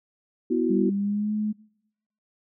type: chord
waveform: sine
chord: B suspended fourth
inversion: none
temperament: just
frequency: 246.9 / 329.3 / 370.4 Hz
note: B3 / E4 / F#4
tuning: 0 / -2 / +2 cents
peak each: -25 dBFS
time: 0.5-0.9 s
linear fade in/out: 10 ms
type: tone with pitch glide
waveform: sine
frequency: 198.2 to 212.4 Hz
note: G3 to G#3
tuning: +19 to +39 cents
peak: -23 dBFS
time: 0.69-1.53 s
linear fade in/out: 20 ms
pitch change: +120 cents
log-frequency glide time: 0.93-1.32 s
effects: noise-tail reverb RT60 0.9 s tail -25 dB re dry